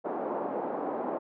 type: band-pass noise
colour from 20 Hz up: white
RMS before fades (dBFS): -33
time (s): 0.04-1.19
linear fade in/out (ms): 20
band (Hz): 240 to 840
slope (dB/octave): 24
effects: none